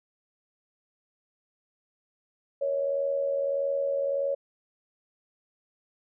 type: tone with amplitude modulation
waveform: sine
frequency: 556 Hz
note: C#5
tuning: 5 cents sharp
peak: -22 dBFS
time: 2.61-4.35 s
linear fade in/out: 10 ms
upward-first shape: sine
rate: 81.6 Hz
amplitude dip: 60%
effects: none

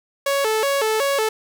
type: tone with vibrato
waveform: sawtooth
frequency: 493.4 Hz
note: B4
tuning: 2 cents flat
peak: -14 dBFS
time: 0.26-1.29 s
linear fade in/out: 5 ms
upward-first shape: square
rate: 2.7 Hz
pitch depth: 210 cents each way
effects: none

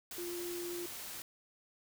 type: tone in noise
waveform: sine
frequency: 349.2 Hz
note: F4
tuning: in tune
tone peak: -39 dBFS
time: 0.18-0.86 s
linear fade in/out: 2 ms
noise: white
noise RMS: -45 dBFS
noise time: 0.11-1.22 s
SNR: +3 dB
effects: none

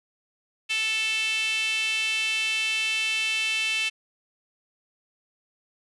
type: tone with high-pass filter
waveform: sawtooth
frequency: 439.9 Hz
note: A4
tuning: in tune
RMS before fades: -26 dBFS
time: 0.69-3.9 s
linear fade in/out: 20 ms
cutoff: 2700 Hz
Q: 6.3
effects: resampled to 24000 Hz

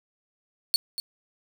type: tone with echo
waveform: 40% pulse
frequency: 4435 Hz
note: C#8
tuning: in tune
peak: -17 dBFS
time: 0.74-0.76 s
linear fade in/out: 0 ms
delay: 240 ms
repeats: 1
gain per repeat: -11 dB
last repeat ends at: 1 s
effects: none

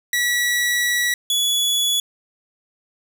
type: tone pair in turn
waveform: sawtooth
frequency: 1939 / 3404 Hz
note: B6 / G#7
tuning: -32 / +42 cents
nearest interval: minor seventh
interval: 974 cents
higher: second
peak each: -14 dBFS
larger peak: neither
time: 0.13-1.14 / 1.3-2 s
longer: first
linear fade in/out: 2 ms
effects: none

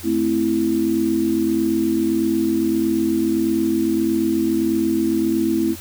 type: chord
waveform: sine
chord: A minor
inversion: none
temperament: equal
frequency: 220 / 261.6 / 329.6 Hz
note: A3 / C4 / E4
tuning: 0 / 0 / 0 cents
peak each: -23 / -23 / -18 dBFS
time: 0.03-5.76 s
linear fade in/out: 50 ms
effects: added 87 Hz sine -38 dBFS peak until 5.8 s + white hiss -38 dBFS RMS until 5.8 s

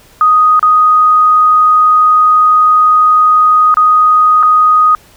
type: tone with dropouts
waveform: sine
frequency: 1246 Hz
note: D#6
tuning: 2 cents sharp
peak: -4 dBFS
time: 0.21-4.95 s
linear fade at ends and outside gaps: 1 ms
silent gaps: 0.594-0.628 / 3.742-3.77 / 4.428-4.432 s
effects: pink hiss -43 dBFS RMS until 5.16 s

